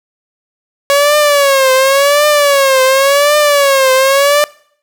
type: tone with vibrato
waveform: sawtooth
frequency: 558 Hz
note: C#5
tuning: 11 cents sharp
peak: -3 dBFS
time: 0.9-4.44 s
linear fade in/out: 0 ms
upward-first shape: triangle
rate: 0.91 Hz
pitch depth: 130 cents each way
effects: noise-tail reverb RT60 0.6 s tail -23 dB re dry